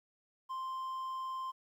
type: tone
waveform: triangle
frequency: 1046.5 Hz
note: C6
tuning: in tune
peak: -35 dBFS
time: 0.49-1.52 s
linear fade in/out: 20 ms
effects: 12-bit